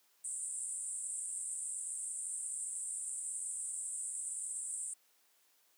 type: band-pass noise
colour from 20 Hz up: white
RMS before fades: -41 dBFS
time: 0.24-4.94 s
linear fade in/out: 10 ms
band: 7900 to 9300 Hz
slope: 96 dB/octave
effects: white hiss -71 dBFS RMS until 5.77 s + high-pass 300 Hz 12 dB/octave